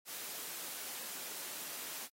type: noise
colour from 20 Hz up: white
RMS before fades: -44 dBFS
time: 0.05-2.09 s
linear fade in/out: 50 ms
effects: high-pass 200 Hz 12 dB/octave + AAC 48 kbps